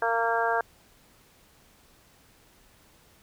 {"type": "harmonic tone", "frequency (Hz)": 230.1, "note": "A#3", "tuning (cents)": -22, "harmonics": [2, 3, 4, 5, 6, 7], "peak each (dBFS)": [-30, -28, -29, -34, -32, -30], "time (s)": [0.02, 0.61], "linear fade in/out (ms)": 2, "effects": ["pink hiss -59 dBFS RMS until 3.22 s"]}